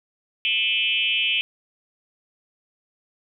sine tone with frequency modulation, 2809 Hz, F7, 9 cents sharp, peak -19 dBFS, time 0.45-1.41 s, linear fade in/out 0 ms, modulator 203 Hz, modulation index 2.1, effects none

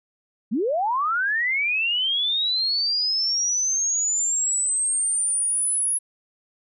sine linear sweep, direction up, 184.7 to 10560 Hz, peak -20 dBFS, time 0.51-5.99 s, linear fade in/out 20 ms, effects none

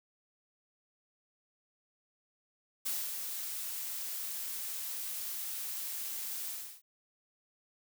blue noise with ADSR envelope, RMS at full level -34 dBFS, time 2.85-6.82 s, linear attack 14 ms, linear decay 250 ms, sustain -5 dB, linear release 330 ms, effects none

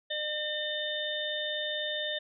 harmonic tone, 604 Hz, D5, 48 cents sharp, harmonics 1 / 3 / 5 / 6, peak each -36 / -37 / -40 / -34 dBFS, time 0.1-2.19 s, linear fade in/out 10 ms, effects none

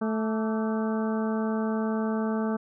harmonic tone with a mistuned harmonic, 219.5 Hz, A3, 4 cents flat, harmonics 1 / 2 / 3 / 4 / 5 / 6 / 7, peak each -26 / -32 / -36 / -38 / -40 / -42 / -43 dBFS, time 0.01-2.57 s, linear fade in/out 10 ms, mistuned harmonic 5, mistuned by +88 cents, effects none

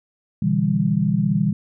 sine chord, E minor seventh, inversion second, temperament equal with one note detuned, 123.47 / 146.83 / 164.81 / 199.08 Hz, B2 / D3 / E3 / G3, 0 / 0 / 0 / +27 cents, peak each -25 / -24 / -21 / -20 dBFS, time 0.42-1.53 s, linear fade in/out 5 ms, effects none

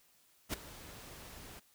pink noise with ADSR envelope, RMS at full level -35 dBFS, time 0.49-1.6 s, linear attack 45 ms, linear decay 10 ms, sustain -16 dB, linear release 15 ms, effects white hiss -68 dBFS RMS until 1.74 s

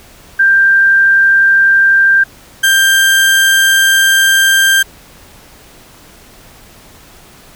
sine / 35% pulse tone pair in turn, 1583 / 1583 Hz, G6 / G6, +17 / +17 cents, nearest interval unison, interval 0 cents, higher neither, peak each -5 dBFS, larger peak neither, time 0.39-2.24 / 2.63-4.83 s, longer second, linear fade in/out 10 ms, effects pink hiss -40 dBFS RMS until 7.55 s

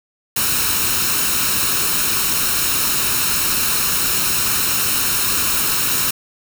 white noise with comb filter, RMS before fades -18 dBFS, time 0.36-6.11 s, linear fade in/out 5 ms, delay 0.74 ms, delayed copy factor +0.6, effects none

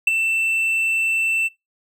triangle tone with ADSR envelope, 2670 Hz, E7, 22 cents sharp, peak -8 dBFS, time 0.07-1.49 s, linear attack 5 ms, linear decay 18 ms, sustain -8 dB, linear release 28 ms, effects noise-tail reverb RT60 0.2 s tail -24 dB re dry

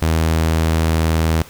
sawtooth tone, 80.6 Hz, E2, 38 cents flat, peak -10 dBFS, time 0.02-1.42 s, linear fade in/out 0 ms, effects pink hiss -41 dBFS RMS until 1.49 s

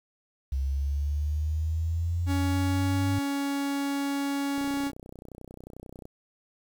sine exponential sweep, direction up, 66.4 to 100.8 Hz, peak -25 dBFS, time 0.52-3.19 s, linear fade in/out 5 ms
45% pulse tone, 280 Hz, C#4, 18 cents sharp, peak -27 dBFS, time 2.26-4.92 s, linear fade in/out 50 ms
click train, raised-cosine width 2 ms, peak -30 dBFS, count 47, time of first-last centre 4.58-6.054 s, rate 31.2 Hz
effects 9-bit

